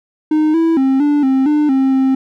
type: tone with pitch steps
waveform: triangle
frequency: 308.2 / 328.4 / 266.7 / 292.5 / 265.2 / 299.2 / 266.6 / 265 Hz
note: D#4 / E4 / C4 / D4 / C4 / D4 / C4 / C4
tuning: -16 / -6 / +33 / -7 / +23 / +32 / +33 / +22 cents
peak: -8 dBFS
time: 0.31-2.15 s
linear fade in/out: 5 ms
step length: 230 ms
effects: none